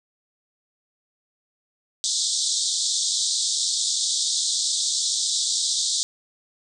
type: band-pass noise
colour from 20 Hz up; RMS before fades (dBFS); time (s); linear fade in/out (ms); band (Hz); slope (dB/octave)
pink; -24; 2.04-6.03; 0; 3500 to 8600; 96
effects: none